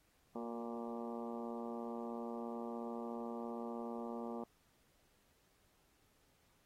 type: harmonic tone with a mistuned harmonic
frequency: 117 Hz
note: A#2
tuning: 7 cents sharp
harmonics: 2 / 3 / 4 / 5 / 6 / 7 / 8 / 9 / 10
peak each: -44 / -49 / -48 / -51 / -53 / -53 / -55 / -59 / -56 dBFS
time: 0.35-4.44 s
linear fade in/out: 5 ms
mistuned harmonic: 3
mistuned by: +30 cents
effects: pink hiss -74 dBFS RMS until 6.65 s + AAC 48 kbps